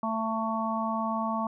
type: harmonic tone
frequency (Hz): 222.8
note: A3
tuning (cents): +22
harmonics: 1 / 3 / 4 / 5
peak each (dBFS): -31 / -34 / -33 / -32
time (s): 0.03-1.47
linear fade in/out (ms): 2
effects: none